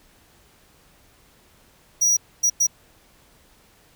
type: tone bursts at uneven times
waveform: square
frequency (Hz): 5790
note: F#8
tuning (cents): -38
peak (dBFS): -16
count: 3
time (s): 2.01-2.17 / 2.43-2.5 / 2.6-2.67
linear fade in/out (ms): 10
effects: pink hiss -56 dBFS RMS until 3.95 s